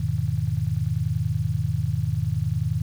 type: chord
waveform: sine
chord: E major seventh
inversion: none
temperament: just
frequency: 82.41 / 103.01 / 123.61 / 154.51 Hz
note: E2 / G#2 / B2 / D#3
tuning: 0 / -14 / +2 / -12 cents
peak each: -30 / -26 / -27 / -27 dBFS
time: 0-2.82 s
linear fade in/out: 5 ms
effects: 8-bit